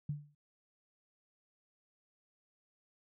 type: tone with exponential decay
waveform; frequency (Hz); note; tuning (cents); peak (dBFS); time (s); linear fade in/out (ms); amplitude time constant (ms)
sine; 146.83; D3; 0; -31; 0.09-0.35; 5; 55
effects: none